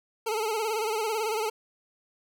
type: tone with vibrato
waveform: 25% pulse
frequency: 437.4 Hz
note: A4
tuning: 10 cents flat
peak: -23 dBFS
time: 0.26-1.5 s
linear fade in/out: 10 ms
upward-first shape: sine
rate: 18 Hz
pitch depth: 79 cents each way
effects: none